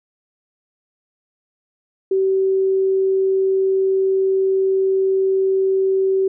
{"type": "tone", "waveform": "sine", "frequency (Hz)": 383.4, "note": "G4", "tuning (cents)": -38, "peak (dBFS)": -14, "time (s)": [2.11, 6.28], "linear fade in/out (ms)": 5, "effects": []}